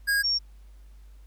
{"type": "tone pair in turn", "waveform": ["square", "sine"], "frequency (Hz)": [1635, 5522], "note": ["G#6", "F8"], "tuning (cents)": [-28, -20], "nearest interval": "octave + major sixth", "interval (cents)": 2108, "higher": "second", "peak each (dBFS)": -22, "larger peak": "neither", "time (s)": [[0.07, 0.23], [0.23, 0.39]], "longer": "neither", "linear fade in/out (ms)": 20, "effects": ["added 50 Hz sine -46 dBFS peak until 1.26 s", "pink hiss -66 dBFS RMS until 1.26 s"]}